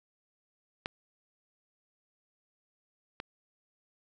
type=clicks; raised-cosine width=0.3 ms; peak=-17 / -21 dBFS; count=2; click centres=0.859 / 3.201 s; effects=none